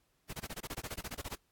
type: noise bursts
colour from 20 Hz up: pink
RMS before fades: -41 dBFS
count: 16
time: 0.29-1.354 s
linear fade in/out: 10 ms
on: 44 ms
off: 24 ms
effects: pink hiss -75 dBFS RMS until 1.51 s + AAC 64 kbps